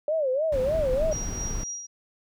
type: tone with vibrato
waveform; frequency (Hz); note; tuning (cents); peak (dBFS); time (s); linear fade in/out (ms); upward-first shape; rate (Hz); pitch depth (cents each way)
sine; 574; D5; -40; -22; 0.08-1.13; 2; sine; 3.3; 210
type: noise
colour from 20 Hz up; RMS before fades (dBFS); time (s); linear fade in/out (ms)
brown; -31; 0.52-1.64; 5
type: tone with tremolo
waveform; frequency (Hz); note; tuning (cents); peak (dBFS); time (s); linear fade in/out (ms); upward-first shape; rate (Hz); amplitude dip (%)
sine; 5730; F8; +44; -30; 1.11-1.87; 20; triangle; 3.8; 60
effects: none